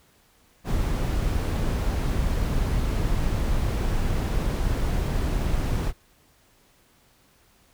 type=noise; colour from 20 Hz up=brown; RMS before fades=-24 dBFS; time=0.64-5.93 s; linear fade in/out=50 ms; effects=pink hiss -60 dBFS RMS until 7.73 s